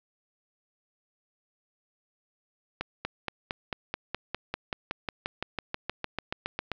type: accelerating click train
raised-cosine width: 0.3 ms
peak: -14 dBFS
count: 23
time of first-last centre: 2.81-6.717 s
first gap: 240 ms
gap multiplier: 0.97
effects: low-pass 5000 Hz 12 dB/octave + 9-bit